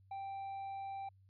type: tone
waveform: triangle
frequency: 784 Hz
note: G5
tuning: in tune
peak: -39 dBFS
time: 0.11-1.09 s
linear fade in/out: 5 ms
effects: added 96 Hz sine -62 dBFS peak until 1.29 s + resampled to 11025 Hz